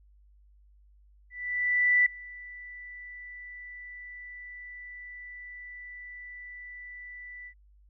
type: tone with ADSR envelope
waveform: sine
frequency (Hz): 1975.5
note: B6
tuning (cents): 0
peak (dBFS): -18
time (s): 1.3-7.54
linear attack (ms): 760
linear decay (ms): 5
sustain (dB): -23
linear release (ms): 74
effects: added 50 Hz sine -56 dBFS peak until 7.89 s